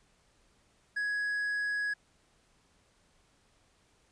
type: tone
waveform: triangle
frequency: 1670 Hz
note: G#6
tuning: 9 cents sharp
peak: -28 dBFS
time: 0.96-1.94 s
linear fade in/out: 10 ms
effects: pink hiss -68 dBFS RMS until 4.11 s + resampled to 22050 Hz